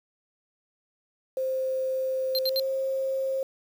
sine tone with pitch glide, 523.3 to 533.4 Hz, C5 to C5, 0 to +33 cents, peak -25 dBFS, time 1.37-3.43 s, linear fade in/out 2 ms, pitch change +33 cents, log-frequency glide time 2.45-2.58 s
square tone bursts, 4155 Hz, C8, 13 cents flat, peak -25 dBFS, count 3, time 2.35-2.597 s, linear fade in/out 0 ms, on 37 ms, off 68 ms
effects 8-bit

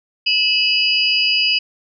sine tone cluster, 2593 / 2946 / 4901 Hz, E7 / F#7 / D#8, -29 / -8 / -27 cents, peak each -18 dBFS, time 0.26-1.59 s, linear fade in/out 10 ms, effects none

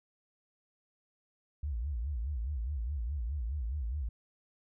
sine tone with vibrato, 64.6 Hz, C2, 21 cents flat, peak -32 dBFS, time 1.63-4.09 s, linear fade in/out 5 ms, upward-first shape sine, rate 4.8 Hz, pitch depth 280 cents each way, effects none

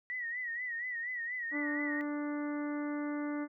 sine tone with vibrato, 1925 Hz, B6, 45 cents flat, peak -35 dBFS, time 0.1-2.01 s, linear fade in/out 0 ms, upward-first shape sine, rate 4.2 Hz, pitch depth 84 cents each way
harmonic tone, 293.7 Hz, D4, in tune, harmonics 1 / 2 / 3 / 4 / 5 / 6 / 7, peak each -34 / -44 / -49 / -48 / -49 / -52 / -51 dBFS, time 1.51-3.48 s, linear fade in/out 50 ms
effects none

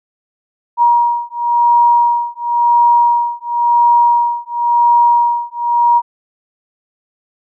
sine beating tone pair, 950 / 950.95 Hz, A#5 / A#5, +33 / +34 cents, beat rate 0.95 Hz, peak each -12 dBFS, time 0.77-6.02 s, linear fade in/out 50 ms, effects none

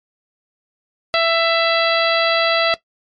harmonic tone, 665 Hz, E5, 15 cents sharp, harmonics 1 / 2 / 3 / 4 / 5 / 6 / 7, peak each -17 / -20 / -22 / -23 / -24 / -25 / -25 dBFS, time 1.14-2.74 s, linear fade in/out 0 ms, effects noise-tail reverb RT60 0.1 s tail -17 dB re dry + MP3 48 kbps

